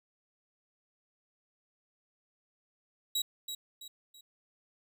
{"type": "tone with echo", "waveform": "sawtooth", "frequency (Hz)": 3862, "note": "B7", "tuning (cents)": -39, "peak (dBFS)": -26, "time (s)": [3.15, 3.22], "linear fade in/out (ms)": 5, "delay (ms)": 330, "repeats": 3, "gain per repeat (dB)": -8, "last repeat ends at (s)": 4.21, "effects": []}